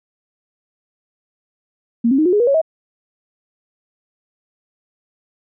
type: tone with pitch steps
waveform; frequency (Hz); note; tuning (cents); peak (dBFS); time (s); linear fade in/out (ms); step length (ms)
sine; 233.1 / 269.3 / 311.2 / 359.5 / 415.3 / 479.9 / 554.4 / 640.5; A#3 / C#4 / D#4 / F#4 / G#4 / B4 / C#5 / E5; 0 / -50 / 0 / -50 / 0 / -50 / 0 / -50; -11; 2.04-2.616; 10; 72
effects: none